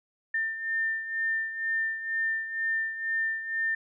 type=beating tone pair; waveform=sine; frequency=1800 / 1802.1 Hz; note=A6 / A6; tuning=+39 / +41 cents; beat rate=2.1 Hz; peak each=-28 / -34 dBFS; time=0.34-3.75 s; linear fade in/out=5 ms; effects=none